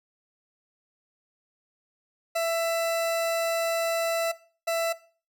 40% pulse tone bursts at uneven times, 665 Hz, E5, 15 cents sharp, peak -23 dBFS, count 2, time 2.35-4.32 / 4.67-4.93 s, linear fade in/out 10 ms, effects noise-tail reverb RT60 0.4 s tail -18 dB re dry

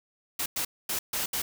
white noise bursts at uneven times, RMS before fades -30 dBFS, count 5, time 0.39-0.46 / 0.56-0.65 / 0.89-0.99 / 1.13-1.26 / 1.33-1.42 s, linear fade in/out 5 ms, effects none

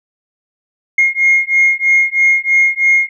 sine beating tone pair, 2141 / 2144.1 Hz, C7 / C7, +39 / +42 cents, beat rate 3.1 Hz, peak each -11 dBFS, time 0.98-3.09 s, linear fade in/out 5 ms, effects tanh soft clip ceiling -3 dBFS

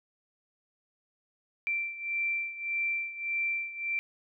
sine beating tone pair, 2349 / 2350.7 Hz, D7 / D7, 0 / +1 cents, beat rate 1.7 Hz, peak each -31 / -35 dBFS, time 1.67-3.99 s, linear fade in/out 0 ms, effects none

